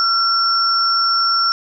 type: tone pair together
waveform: sine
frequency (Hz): 1363 / 5443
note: F6 / F8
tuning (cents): -43 / -45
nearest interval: 2 octaves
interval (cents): 2398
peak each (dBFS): -16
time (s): 0-1.52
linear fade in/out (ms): 0
effects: none